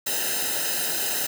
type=noise with comb filter; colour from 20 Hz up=white; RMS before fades=-26 dBFS; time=0.06-1.27 s; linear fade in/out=10 ms; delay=0.88 ms; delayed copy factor=-1; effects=none